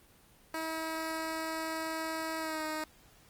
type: tone with pitch glide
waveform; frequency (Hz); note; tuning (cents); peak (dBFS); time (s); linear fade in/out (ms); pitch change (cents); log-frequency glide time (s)
10% pulse; 321.1 to 310.9; E4 to D#4; -45 to -1; -26; 0.54-2.84; 2; -56; 2.39-2.64
effects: pink hiss -61 dBFS RMS until 3.29 s + Opus 24 kbps